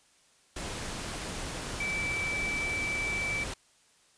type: tone in noise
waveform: sine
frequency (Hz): 2316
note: D7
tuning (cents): -25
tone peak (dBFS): -30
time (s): 1.8-3.44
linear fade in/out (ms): 5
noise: pink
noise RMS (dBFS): -37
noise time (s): 0.56-3.54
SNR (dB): +4
effects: white hiss -64 dBFS RMS until 4.17 s + resampled to 22050 Hz